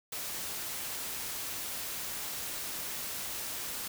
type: noise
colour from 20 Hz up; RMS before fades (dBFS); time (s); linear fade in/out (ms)
white; -38; 0.12-3.88; 5
effects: none